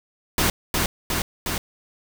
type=noise with echo; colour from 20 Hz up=pink; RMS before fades=-20 dBFS; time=0.38-0.5 s; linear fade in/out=2 ms; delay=360 ms; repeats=3; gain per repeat=-2 dB; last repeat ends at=1.58 s; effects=none

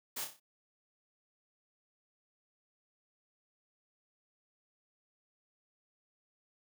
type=noise with echo; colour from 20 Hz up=white; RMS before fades=-39 dBFS; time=0.16-0.25 s; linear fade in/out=10 ms; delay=30 ms; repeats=5; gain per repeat=-6 dB; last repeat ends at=0.4 s; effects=high-pass 150 Hz 12 dB/octave

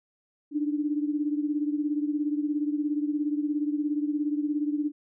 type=beating tone pair; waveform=sine; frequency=293.1 / 310.1 Hz; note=D4 / D#4; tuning=-3 / -6 cents; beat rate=17 Hz; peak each=-26 / -31 dBFS; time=0.51-4.92 s; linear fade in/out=50 ms; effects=none

